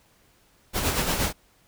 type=noise with tremolo; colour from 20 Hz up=pink; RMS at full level=-23 dBFS; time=0.73-1.33 s; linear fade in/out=50 ms; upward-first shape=sine; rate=8.5 Hz; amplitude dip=50%; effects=pink hiss -61 dBFS RMS until 1.67 s